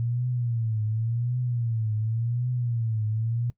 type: tone with vibrato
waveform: sine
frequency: 115.9 Hz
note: A#2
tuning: 10 cents flat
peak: -24 dBFS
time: 0-3.5 s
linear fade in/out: 0 ms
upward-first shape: triangle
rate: 0.9 Hz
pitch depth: 140 cents each way
effects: noise-tail reverb RT60 0.1 s tail -19 dB re dry